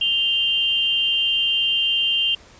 sine tone pair together, 2800 / 3143 Hz, F7 / G7, +4 / +4 cents, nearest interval major second, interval 200 cents, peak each -20 dBFS, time 0.01-2.35 s, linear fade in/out 5 ms, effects pink hiss -48 dBFS RMS until 2.59 s + resampled to 16000 Hz

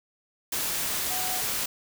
sine tone in noise, 740 Hz, F#5, in tune, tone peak -35 dBFS, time 1.1-1.41 s, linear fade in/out 5 ms, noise white, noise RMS -29 dBFS, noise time 0.52-1.66 s, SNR -9 dB, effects none

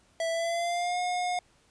square tone with pitch glide, 659.3 to 719 Hz, E5 to F#5, 0 to -50 cents, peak -28 dBFS, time 0.2-1.39 s, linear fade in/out 2 ms, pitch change +150 cents, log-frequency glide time 0.3-0.99 s, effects pink hiss -64 dBFS RMS until 1.7 s + resampled to 22050 Hz

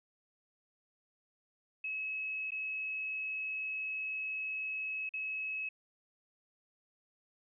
sine tone with dropouts, 2574 Hz, E7, 42 cents flat, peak -35 dBFS, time 1.84-5.69 s, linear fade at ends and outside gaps 5 ms, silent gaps 2.507-2.518 / 5.092-5.137 s, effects none

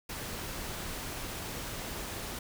pink noise, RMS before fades -39 dBFS, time 0.09-2.39 s, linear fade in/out 5 ms, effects none

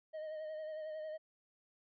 triangle tone with vibrato, 622.3 Hz, D#5, in tune, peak -39 dBFS, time 0.13-1.18 s, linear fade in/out 20 ms, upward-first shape sine, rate 11 Hz, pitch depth 31 cents each way, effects resampled to 11025 Hz

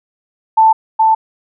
sine tone with echo, 884 Hz, A5, 8 cents sharp, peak -5 dBFS, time 0.57-0.73 s, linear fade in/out 10 ms, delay 420 ms, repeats 1, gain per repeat -2 dB, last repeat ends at 1.15 s, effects none

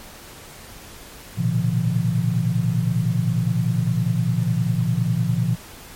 sine tone cluster, 114.2 / 124.1 / 146 / 171.2 Hz, A#2 / B2 / D3 / F3, -35 / +9 / -10 / -34 cents, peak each -23 / -23 / -26 / -22 dBFS, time 1.37-5.56 s, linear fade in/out 20 ms, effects pink hiss -41 dBFS RMS until 5.95 s + MP3 64 kbps

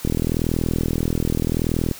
click train, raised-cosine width 3 ms, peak -8 dBFS, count 77, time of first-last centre 0.05-1.913 s, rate 40.8 Hz, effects white hiss -39 dBFS RMS until 1.99 s

